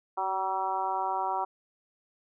harmonic tone with a mistuned harmonic, 190.8 Hz, G3, 47 cents flat, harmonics 2 / 3 / 4 / 5 / 6 / 7, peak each -40 / -42 / -31 / -31 / -37 / -39 dBFS, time 0.17-1.45 s, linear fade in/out 10 ms, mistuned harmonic 2, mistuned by -22 cents, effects none

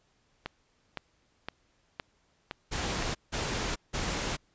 click train, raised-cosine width 0.3 ms, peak -18 dBFS, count 6, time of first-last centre 0.46-3.024 s, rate 1.95 Hz
pink noise bursts, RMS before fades -32 dBFS, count 3, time 2.71-4.37 s, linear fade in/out 20 ms, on 440 ms, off 170 ms
effects pink hiss -70 dBFS RMS until 4.54 s + resampled to 16000 Hz

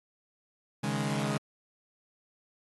sawtooth chord, C# suspended second, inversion none, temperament equal, 138.59 / 155.56 / 207.7 Hz, C#3 / D#3 / G#3, 0 / 0 / 0 cents, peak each -29 / -31 / -28 dBFS, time 0.83-1.38 s, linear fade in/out 10 ms, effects AAC 32 kbps

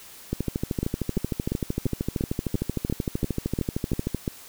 two click trains, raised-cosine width 3 ms, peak -12 / -12 dBFS, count 51 / 11, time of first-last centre 0.33-4.147 / 0.83-4.278 s, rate 13.1 / 2.9 Hz, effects white hiss -46 dBFS RMS until 4.48 s

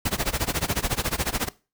pink noise with tremolo, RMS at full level -23 dBFS, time 0.05-1.49 s, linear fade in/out 5 ms, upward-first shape sine, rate 14 Hz, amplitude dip 95%, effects noise-tail reverb RT60 0.3 s tail -19 dB re dry

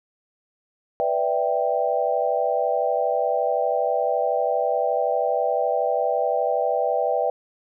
sine chord, E minor seventh, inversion second, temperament equal, 493.9 / 587.3 / 659.3 / 784 Hz, B4 / D5 / E5 / G5, 0 / 0 / 0 / 0 cents, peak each -25 dBFS, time 1-7.3 s, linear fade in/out 0 ms, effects none

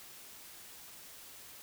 silence, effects white hiss -52 dBFS RMS until 1.62 s

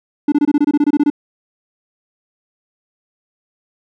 triangle tone bursts, 292.4 Hz, D4, 7 cents flat, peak -7 dBFS, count 13, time 0.28-1.101 s, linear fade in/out 5 ms, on 41 ms, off 24 ms, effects none

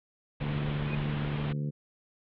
pink low-pass noise, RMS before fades -38 dBFS, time 0.4-1.53 s, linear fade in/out 10 ms, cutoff 3500 Hz, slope 48 dB/octave
harmonic tone, 73 Hz, D2, 10 cents flat, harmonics 2 / 3 / 4 / 5 / 6 / 7, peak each -30 / -38 / -45 / -49 / -49 / -50 dBFS, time 0.4-1.71 s, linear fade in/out 20 ms
sine tone with exponential growth, 2489 Hz, D#7, in tune, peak -35 dBFS, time 0.78-0.95 s, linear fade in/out 2 ms, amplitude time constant 35 ms
effects none

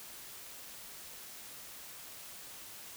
silence, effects white hiss -49 dBFS RMS until 2.96 s

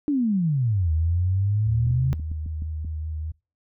sine exponential two-way sweep, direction down then up, 303.7 to 77.78 to 135.7 Hz, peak -19 dBFS, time 0.08-2.13 s, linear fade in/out 0 ms, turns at 0.92 s
sine tone with vibrato, 78.1 Hz, D#2, 7 cents sharp, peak -27 dBFS, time 1.66-3.32 s, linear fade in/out 10 ms, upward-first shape sine, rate 5.1 Hz, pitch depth 20 cents each way
clicks, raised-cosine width 5 ms, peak -25 dBFS, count 8, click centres 1.867 / 1.907 / 2.138 / 2.197 / 2.316 / 2.462 / 2.622 / 2.848 s
effects noise-tail reverb RT60 0.3 s tail -25 dB re dry

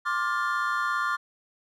triangle chord, D minor seventh, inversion third, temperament just, 1057.2 / 1174.7 / 1409.6 / 1762 Hz, C6 / D6 / F6 / A6, +18 / 0 / +16 / +2 cents, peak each -30 / -27 / -27 / -32 dBFS, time 0.05-1.17 s, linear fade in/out 20 ms, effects none

